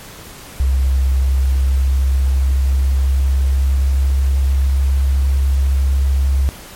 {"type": "tone with pitch glide", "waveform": "sine", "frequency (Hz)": [66.1, 67.76], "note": ["C2", "C#2"], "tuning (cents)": [18, -39], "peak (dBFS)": -11, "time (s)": [0.6, 6.49], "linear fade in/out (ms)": 0, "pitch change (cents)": 43, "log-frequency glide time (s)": [0.94, 4.8], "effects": ["pink hiss -36 dBFS RMS until 6.75 s", "MP3 64 kbps"]}